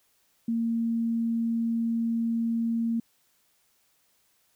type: tone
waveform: sine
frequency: 230 Hz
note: A#3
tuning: 23 cents flat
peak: -24 dBFS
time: 0.48-3 s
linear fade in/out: 5 ms
effects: white hiss -68 dBFS RMS until 4.55 s

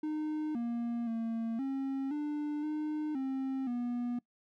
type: tone with pitch steps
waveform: triangle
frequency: 306.8 / 235.6 / 227.7 / 270 / 296.8 / 304.6 / 266.1 / 242.2 Hz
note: D#4 / A#3 / A#3 / C#4 / D4 / D#4 / C4 / B3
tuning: -24 / +19 / -40 / -45 / +18 / -37 / +29 / -34 cents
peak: -30 dBFS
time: 0.03-4.19 s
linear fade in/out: 5 ms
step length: 520 ms
effects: noise-tail reverb RT60 0.1 s tail -22 dB re dry

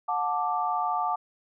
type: chord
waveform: sine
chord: D major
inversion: first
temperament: equal with one note detuned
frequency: 726.4 / 880 / 1174.7 Hz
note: F#5 / A5 / D6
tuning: -32 / 0 / 0 cents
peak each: -29 dBFS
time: 0.08-1.16 s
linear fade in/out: 10 ms
effects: none

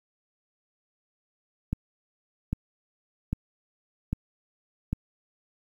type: click train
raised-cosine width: 5 ms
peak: -14 dBFS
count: 5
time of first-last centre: 1.73-4.93 s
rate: 1.25 Hz
effects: 9-bit

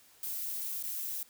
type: noise with dropouts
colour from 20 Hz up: violet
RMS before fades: -37 dBFS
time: 0.23-1.23 s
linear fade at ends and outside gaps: 2 ms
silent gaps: 0.827-0.837 s
effects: white hiss -61 dBFS RMS until 1.29 s

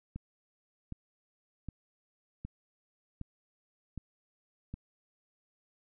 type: click train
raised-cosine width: 5 ms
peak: -27 dBFS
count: 7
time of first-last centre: 0.16-4.74 s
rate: 1.31 Hz
effects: none

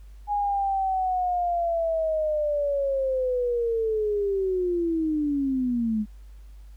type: linear sweep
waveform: sine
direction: down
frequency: 830 to 207.7 Hz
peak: -22 dBFS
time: 0.27-6.06 s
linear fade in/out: 50 ms
effects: added 50 Hz sine -42 dBFS peak until 6.76 s + pink hiss -64 dBFS RMS until 6.76 s

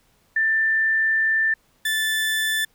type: tone pair in turn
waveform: sine / 30% pulse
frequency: 1778 / 1755.5 Hz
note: A6 / A6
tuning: +18 / -4 cents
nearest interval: unison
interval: 22 cents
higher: first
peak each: -17 / -18 dBFS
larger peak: first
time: 0.36-1.54 / 1.85-2.65 s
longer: first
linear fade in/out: 5 ms
effects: pink hiss -62 dBFS RMS until 2.74 s

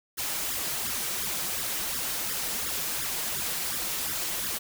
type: noise with flanger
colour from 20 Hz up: white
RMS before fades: -31 dBFS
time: 0.17-4.59 s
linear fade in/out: 20 ms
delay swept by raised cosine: 0.56 to 6.46 ms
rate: 2.8 Hz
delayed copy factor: +0.95
effects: none

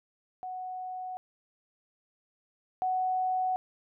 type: tone pair in turn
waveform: sine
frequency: 740 / 743.3 Hz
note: F#5 / F#5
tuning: 0 / +8 cents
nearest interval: unison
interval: 8 cents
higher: second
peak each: -35 / -26 dBFS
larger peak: second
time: 0.43-1.17 / 2.82-3.56 s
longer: neither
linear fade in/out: 0 ms
effects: none

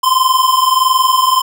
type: tone pair together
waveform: square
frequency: 1025 / 1046.5 Hz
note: C6 / C6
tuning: -36 / 0 cents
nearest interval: unison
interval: 36 cents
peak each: -13 dBFS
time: 0.03-1.42 s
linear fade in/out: 10 ms
effects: none

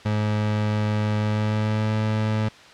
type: tone with pitch glide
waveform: 30% pulse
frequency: 106.1 to 108.33 Hz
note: G#2 to A2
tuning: +38 to -26 cents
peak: -18 dBFS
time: 0.05-2.49 s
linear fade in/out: 10 ms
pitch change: +36 cents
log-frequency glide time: 1.2-1.93 s
effects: white hiss -46 dBFS RMS until 2.73 s + low-pass 4000 Hz 12 dB/octave

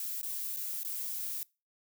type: noise with dropouts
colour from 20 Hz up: violet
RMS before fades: -37 dBFS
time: 0-1.43 s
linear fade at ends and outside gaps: 1 ms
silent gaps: 0.214-0.23 / 0.564-0.57 / 0.833-0.848 s
effects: noise-tail reverb RT60 0.3 s tail -24 dB re dry

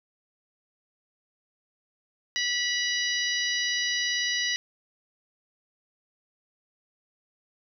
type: harmonic tone with a mistuned harmonic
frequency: 978 Hz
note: B5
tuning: 17 cents flat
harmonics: 2 / 3 / 4 / 5 / 6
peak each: -29 / -31 / -32 / -33 / -34 dBFS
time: 2.36-4.56 s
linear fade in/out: 0 ms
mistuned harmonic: 6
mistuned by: -17 cents
effects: 10-bit

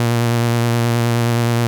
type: tone with vibrato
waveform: sawtooth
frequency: 117.9 Hz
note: A#2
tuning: 20 cents sharp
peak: -10 dBFS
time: 0-1.67 s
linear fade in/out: 0 ms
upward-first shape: sine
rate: 9.5 Hz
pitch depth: 21 cents each way
effects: none

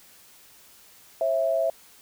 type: tone pair together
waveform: sine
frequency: 539.4 / 659.3 Hz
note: C#5 / E5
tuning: -47 / 0 cents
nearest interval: minor third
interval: 347 cents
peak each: -27 / -22 dBFS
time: 1.21-1.7 s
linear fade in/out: 2 ms
effects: white hiss -53 dBFS RMS until 2.01 s

